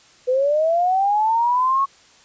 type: linear sweep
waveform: sine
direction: up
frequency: 493.9 to 1108.7 Hz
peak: -15 dBFS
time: 0.27-1.86 s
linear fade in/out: 20 ms
effects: white hiss -51 dBFS RMS until 2.24 s + resampled to 16000 Hz